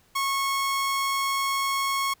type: tone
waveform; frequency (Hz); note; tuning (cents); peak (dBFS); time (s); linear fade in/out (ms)
sawtooth; 1096; C#6; -20; -20; 0.15-2.14; 10
effects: pink hiss -61 dBFS RMS until 2.2 s